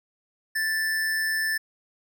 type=tone with amplitude modulation; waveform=square; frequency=1760 Hz; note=A6; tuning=in tune; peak=-23 dBFS; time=0.55-1.58 s; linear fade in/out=10 ms; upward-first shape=sine; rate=168 Hz; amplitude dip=30%; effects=none